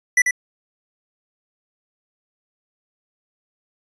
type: tone with echo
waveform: square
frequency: 1974 Hz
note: B6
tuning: 1 cent flat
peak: -12 dBFS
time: 0.17-0.22 s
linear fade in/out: 5 ms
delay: 90 ms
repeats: 1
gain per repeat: -5 dB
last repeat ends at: 0.31 s
effects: resampled to 22050 Hz